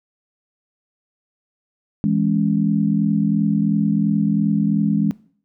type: chord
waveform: sine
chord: C# minor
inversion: first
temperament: equal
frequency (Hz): 164.81 / 207.7 / 277.2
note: E3 / G#3 / C#4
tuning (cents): 0 / 0 / 0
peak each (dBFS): -21 / -17 / -23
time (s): 2.04-5.11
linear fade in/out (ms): 0
effects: noise-tail reverb RT60 0.5 s tail -20 dB re dry